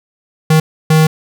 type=tone bursts at uneven times; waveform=square; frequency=157.3 Hz; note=D#3; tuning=19 cents sharp; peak=-7 dBFS; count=2; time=0.5-0.6 / 0.9-1.07 s; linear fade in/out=5 ms; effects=none